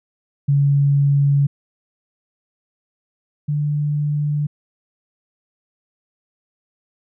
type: tone pair in turn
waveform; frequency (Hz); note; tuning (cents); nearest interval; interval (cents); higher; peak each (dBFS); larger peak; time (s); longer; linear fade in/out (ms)
sine; 141.3 / 147.6; C#3 / D3; +34 / +9; minor second; 75; second; -12 / -17; first; 0.48-1.47 / 3.48-4.47; neither; 10
effects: none